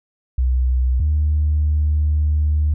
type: tone pair in turn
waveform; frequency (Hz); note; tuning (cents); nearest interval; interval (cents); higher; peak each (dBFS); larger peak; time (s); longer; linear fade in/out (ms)
sine; 63.4 / 75.4; B1 / D2; +46 / +46; minor third; 300; second; -13; neither; 0.38-1 / 1-2.74; second; 5
effects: tanh soft clip ceiling -10 dBFS